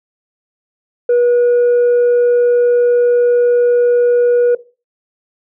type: tone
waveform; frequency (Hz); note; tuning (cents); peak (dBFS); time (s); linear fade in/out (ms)
sine; 483.8; B4; -36; -6; 1.09-4.55; 5
effects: noise-tail reverb RT60 0.3 s tail -17 dB re dry + tanh soft clip ceiling -7 dBFS